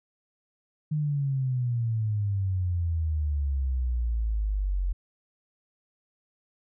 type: exponential sweep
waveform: sine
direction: down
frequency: 154.3 to 44.59 Hz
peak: -24 dBFS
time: 0.91-4.93 s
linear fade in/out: 10 ms
effects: none